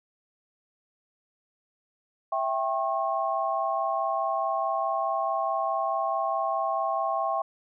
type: chord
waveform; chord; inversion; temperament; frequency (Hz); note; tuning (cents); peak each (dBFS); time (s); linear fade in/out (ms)
sine; C# diminished; first; equal with one note detuned; 659.3 / 784 / 1085.3; E5 / G5 / C#6; 0 / 0 / -37; -29; 2.32-7.42; 5
effects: none